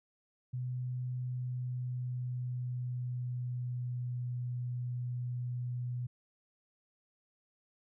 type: tone with pitch glide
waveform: sine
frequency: 125.5 to 123.13 Hz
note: B2 to B2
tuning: +28 to -5 cents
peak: -34 dBFS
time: 0.53-6.07 s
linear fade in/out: 10 ms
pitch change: -33 cents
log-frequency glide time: 1.16-4.29 s
effects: none